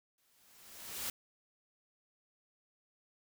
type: noise with exponential growth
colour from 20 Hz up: white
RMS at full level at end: -37 dBFS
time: 0.18-1.1 s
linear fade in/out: 2 ms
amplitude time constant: 200 ms
effects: none